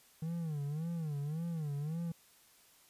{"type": "tone with vibrato", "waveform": "triangle", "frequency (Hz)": 155.56, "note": "D#3", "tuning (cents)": 0, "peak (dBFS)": -33, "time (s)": [0.22, 2.12], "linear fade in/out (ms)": 5, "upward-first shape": "sine", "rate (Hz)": 1.8, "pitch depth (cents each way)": 160, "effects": ["white hiss -64 dBFS RMS until 2.89 s", "resampled to 32000 Hz"]}